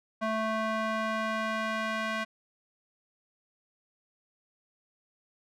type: tone with band-pass filter sweep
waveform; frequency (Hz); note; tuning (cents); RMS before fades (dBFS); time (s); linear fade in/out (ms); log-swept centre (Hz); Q
square; 220; A3; 0; -31; 0.21-2.25; 20; 990 to 1700; 1.1
effects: none

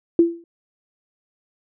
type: tone with exponential decay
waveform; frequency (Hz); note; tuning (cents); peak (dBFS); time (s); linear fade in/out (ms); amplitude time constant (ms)
sine; 337.7; E4; +42; -7; 0.19-0.44; 2; 53
effects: none

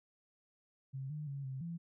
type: tone with pitch steps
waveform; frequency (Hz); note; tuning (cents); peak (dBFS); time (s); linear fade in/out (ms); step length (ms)
sine; 134.2 / 150.9 / 139.2 / 132.4 / 168.8; C3 / D3 / C#3 / C3 / E3; +44 / +47 / +8 / +21 / +41; -39; 0.93-1.78; 20; 170
effects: none

